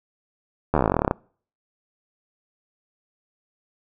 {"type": "slowing click train", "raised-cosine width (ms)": 1, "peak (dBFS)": -5, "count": 19, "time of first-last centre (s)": [0.74, 1.111], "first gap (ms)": 12, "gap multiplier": 1.06, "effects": ["noise-tail reverb RT60 0.5 s tail -26 dB re dry"]}